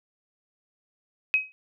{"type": "tone with exponential decay", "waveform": "sine", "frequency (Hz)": 2538, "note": "D#7", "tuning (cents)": 34, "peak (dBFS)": -15, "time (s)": [1.34, 1.52], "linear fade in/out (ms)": 0, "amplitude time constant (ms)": 39, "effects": []}